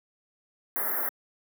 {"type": "band-stop noise", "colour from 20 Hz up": "white", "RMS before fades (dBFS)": -29, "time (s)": [0.76, 1.09], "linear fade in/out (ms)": 0, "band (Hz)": [2000, 11000], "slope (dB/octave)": 96, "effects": ["high-pass 300 Hz 12 dB/octave"]}